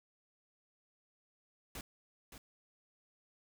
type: noise with echo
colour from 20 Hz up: pink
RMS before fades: -45 dBFS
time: 1.75-1.81 s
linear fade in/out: 2 ms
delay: 570 ms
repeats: 1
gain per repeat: -8 dB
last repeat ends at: 2.38 s
effects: none